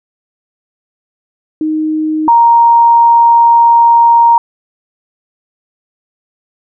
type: tone pair in turn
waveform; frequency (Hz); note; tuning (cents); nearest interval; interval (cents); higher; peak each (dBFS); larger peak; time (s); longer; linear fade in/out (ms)
sine; 311.1 / 934; D#4 / A#5; 0 / +3; octave + perfect fifth; 1903; second; -11 / -3; second; 1.61-2.28 / 2.28-4.38; second; 2
effects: none